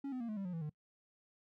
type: tone with pitch steps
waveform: triangle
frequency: 277.2 / 254.2 / 233.1 / 213.8 / 196.01 / 179.74 / 164.82 / 151.14 Hz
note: C#4 / C4 / A#3 / A3 / G3 / F#3 / E3 / D#3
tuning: 0 / -50 / 0 / -49 / 0 / -50 / 0 / -50 cents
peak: -36 dBFS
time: 0.04-0.696 s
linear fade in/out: 5 ms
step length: 82 ms
effects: noise-tail reverb RT60 0.1 s tail -24 dB re dry